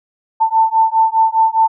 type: beating tone pair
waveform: sine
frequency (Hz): 889 / 893.9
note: A5 / A5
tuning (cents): +18 / +27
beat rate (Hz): 4.9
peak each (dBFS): -13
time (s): 0.4-1.68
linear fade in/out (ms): 20
effects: none